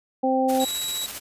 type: harmonic tone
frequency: 261.6 Hz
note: C4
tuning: in tune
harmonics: 1 / 2 / 3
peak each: -23 / -23 / -23 dBFS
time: 0.23-0.65 s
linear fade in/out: 10 ms
type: noise with tremolo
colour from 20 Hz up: white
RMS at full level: -33 dBFS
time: 0.48-1.2 s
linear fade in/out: 20 ms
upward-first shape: square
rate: 15 Hz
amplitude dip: 35%
type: tone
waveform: 25% pulse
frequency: 3872 Hz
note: B7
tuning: 35 cents flat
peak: -23 dBFS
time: 0.6-1.06 s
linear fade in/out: 0 ms
effects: resampled to 32000 Hz